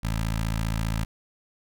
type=tone with notch filter; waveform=15% pulse; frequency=55 Hz; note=A1; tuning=in tune; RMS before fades=-27 dBFS; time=0.03-1.05 s; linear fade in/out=10 ms; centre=420 Hz; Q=0.72; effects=none